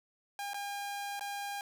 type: tone with dropouts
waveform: sawtooth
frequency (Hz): 807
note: G#5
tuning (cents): -50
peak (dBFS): -33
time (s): 0.39-1.61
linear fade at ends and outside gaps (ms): 1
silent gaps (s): 0.534-0.543 / 1.195-1.209
effects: none